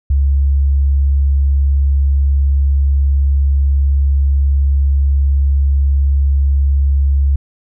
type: tone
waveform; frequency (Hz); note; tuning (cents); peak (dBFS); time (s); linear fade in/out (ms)
sine; 69.3; C#2; 0; -9; 0.1-7.36; 5
effects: none